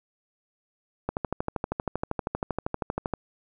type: click train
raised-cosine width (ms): 1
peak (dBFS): -13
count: 27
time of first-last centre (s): 1.09-3.137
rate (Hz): 12.7
effects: none